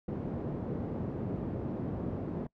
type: band-pass noise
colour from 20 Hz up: pink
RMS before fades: -36 dBFS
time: 0.08-2.47 s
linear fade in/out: 5 ms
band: 110 to 410 Hz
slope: 12 dB/octave
effects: noise-tail reverb RT60 0.1 s tail -23 dB re dry